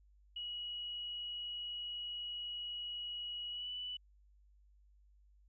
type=tone with pitch glide; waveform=sine; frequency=2912 to 2971 Hz; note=F#7 to F#7; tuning=-28 to +6 cents; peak=-40 dBFS; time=0.36-3.97 s; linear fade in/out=5 ms; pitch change=+34 cents; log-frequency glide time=3.5-3.7 s; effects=added 50 Hz sine -63 dBFS peak until 5.48 s